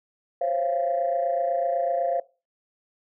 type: tone cluster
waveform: sine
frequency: 521 / 549 / 689 Hz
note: C5 / C#5 / F5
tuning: -7 / -17 / -24 cents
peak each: -28 / -27 / -24 dBFS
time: 0.41-2.2 s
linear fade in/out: 5 ms
effects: noise-tail reverb RT60 0.3 s tail -20 dB re dry + tanh soft clip ceiling -15 dBFS